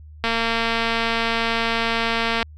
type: click train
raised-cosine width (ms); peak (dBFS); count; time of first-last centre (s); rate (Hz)
0.3; -6; 502; 0.24-2.428; 229
effects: added 76 Hz sine -39 dBFS peak until 2.57 s